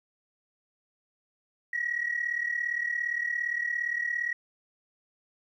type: tone pair together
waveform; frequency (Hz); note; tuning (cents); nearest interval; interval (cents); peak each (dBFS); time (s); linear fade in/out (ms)
sine; 1884.6 / 1922; A#6 / B6; +18 / -48; unison; 34; -31 / -29; 1.73-4.33; 5
effects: tanh soft clip ceiling -20 dBFS + 11-bit